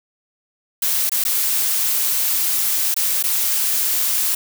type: noise with dropouts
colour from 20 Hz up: blue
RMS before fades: -19 dBFS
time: 0.82-4.35 s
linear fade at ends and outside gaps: 5 ms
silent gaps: 1.095-1.117 / 1.24-1.25 / 2.943-2.964 / 3.228-3.237 s
effects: none